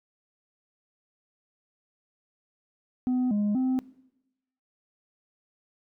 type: tone with pitch steps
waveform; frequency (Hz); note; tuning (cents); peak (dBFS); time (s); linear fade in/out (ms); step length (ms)
sine; 252.1 / 206.8 / 258.5; B3 / G#3 / C4; +36 / -7 / -21; -20; 3.07-3.79; 0; 240
effects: noise-tail reverb RT60 0.9 s tail -22 dB re dry + tanh soft clip ceiling -22 dBFS